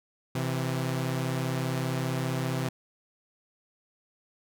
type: tone pair together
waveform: sawtooth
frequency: 130 / 165.04 Hz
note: C3 / E3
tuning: -11 / +2 cents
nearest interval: major third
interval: 413 cents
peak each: -25 / -29 dBFS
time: 0.35-2.69 s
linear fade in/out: 5 ms
effects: none